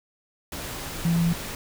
sine tone in noise, 168.8 Hz, E3, 41 cents sharp, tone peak -19 dBFS, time 1.05-1.33 s, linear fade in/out 2 ms, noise pink, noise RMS -34 dBFS, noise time 0.52-1.55 s, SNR +12 dB, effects none

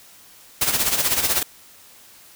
white noise with tremolo, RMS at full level -18 dBFS, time 0.61-1.43 s, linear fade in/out 5 ms, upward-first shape sine, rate 16 Hz, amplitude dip 65%, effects white hiss -48 dBFS RMS until 2.35 s

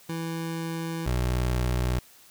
25% pulse tone pair in turn, 164.81 / 61.73 Hz, E3 / B1, 0 / 0 cents, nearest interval octave + perfect fourth, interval 1700 cents, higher first, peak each -26 / -20 dBFS, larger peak second, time 0.09-1.06 / 1.06-1.99 s, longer first, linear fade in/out 5 ms, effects white hiss -54 dBFS RMS until 2.3 s

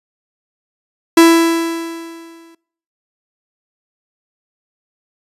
45% pulse tone with exponential decay, 332 Hz, E4, 12 cents sharp, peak -3 dBFS, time 1.17-2.55 s, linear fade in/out 5 ms, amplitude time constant 300 ms, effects noise-tail reverb RT60 0.6 s tail -24 dB re dry + resampled to 32000 Hz

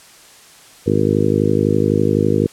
harmonic tone, 51.91 Hz, G#1, in tune, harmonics 2 / 3 / 4 / 5 / 6 / 7 / 8 / 9, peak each -21 / -21 / -21 / -21 / -21 / -21 / -21 / -21 dBFS, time 0.86-2.47 s, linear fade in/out 10 ms, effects white hiss -44 dBFS RMS until 2.52 s + low-pass 10000 Hz 12 dB/octave

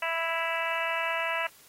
harmonic tone with a mistuned harmonic, 330.3 Hz, E4, 4 cents sharp, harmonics 2 / 3 / 4 / 5 / 6 / 7 / 8 / 9, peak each -34 / -34 / -36 / -36 / -35 / -38 / -34 / -41 dBFS, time 0.02-1.47 s, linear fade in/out 5 ms, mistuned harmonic 9, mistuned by -37 cents, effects white hiss -56 dBFS RMS until 1.68 s + AAC 48 kbps

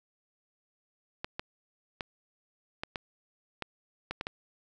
clicks, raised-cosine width 0.3 ms, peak -18 dBFS, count 9, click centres 1.245 / 1.395 / 2.008 / 2.835 / 2.958 / 3.623 / 4.11 / 4.211 / 4.269 s, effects none

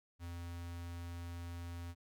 square tone with notch filter, 86 Hz, F2, 26 cents flat, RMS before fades -45 dBFS, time 0.19-1.95 s, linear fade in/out 50 ms, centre 490 Hz, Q 1.7, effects none

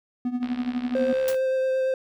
triangle tone with tremolo, 246.9 Hz, B3, in tune, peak -19 dBFS, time 0.25-1.13 s, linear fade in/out 2 ms, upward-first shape triangle, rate 12 Hz, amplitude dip 85%
click train, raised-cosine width 0.3 ms, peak -23 dBFS, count 64, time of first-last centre 0.43-1.344 s, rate 68.9 Hz
triangle tone with vibrato, 523.3 Hz, C5, in tune, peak -19 dBFS, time 0.95-1.94 s, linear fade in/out 2 ms, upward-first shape sine, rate 8.8 Hz, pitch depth 10 cents each way
white noise with exponential decay, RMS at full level -29 dBFS, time 1.28-1.41 s, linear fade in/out 0 ms, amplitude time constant 27 ms
effects none

